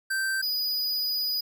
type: tone pair in turn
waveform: square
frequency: 1561 / 4942 Hz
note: G6 / D#8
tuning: -8 / -13 cents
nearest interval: octave + minor sixth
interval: 1995 cents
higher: second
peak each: -26 dBFS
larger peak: neither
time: 0.1-0.42 / 0.42-1.41 s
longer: second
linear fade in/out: 10 ms
effects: none